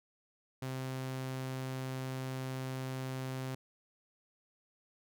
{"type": "tone", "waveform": "sawtooth", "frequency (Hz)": 130.81, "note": "C3", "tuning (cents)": 0, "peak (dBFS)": -33, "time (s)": [0.62, 3.55], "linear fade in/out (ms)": 5, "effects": []}